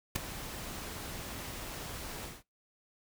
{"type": "noise with ADSR envelope", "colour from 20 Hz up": "pink", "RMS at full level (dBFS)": -28, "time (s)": [0.15, 2.43], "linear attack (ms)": 10, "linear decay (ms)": 8, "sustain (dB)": -14, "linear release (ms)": 190, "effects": ["noise-tail reverb RT60 0.2 s tail -23 dB re dry"]}